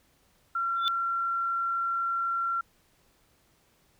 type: tone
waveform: sine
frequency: 1366 Hz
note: F6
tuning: 39 cents flat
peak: -26 dBFS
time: 0.55-2.61 s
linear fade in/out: 5 ms
type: tone with exponential growth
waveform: sine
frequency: 3524 Hz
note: A7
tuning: 2 cents sharp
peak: -21 dBFS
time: 0.76-0.88 s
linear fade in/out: 0 ms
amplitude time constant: 25 ms
effects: pink hiss -66 dBFS RMS until 3.99 s